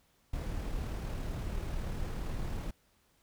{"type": "noise with amplitude modulation", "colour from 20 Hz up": "brown", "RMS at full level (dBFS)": -35, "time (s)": [0.33, 2.71], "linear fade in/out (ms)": 5, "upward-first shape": "sine", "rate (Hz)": 37.8, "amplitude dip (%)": 25, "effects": ["pink hiss -70 dBFS RMS until 3.22 s"]}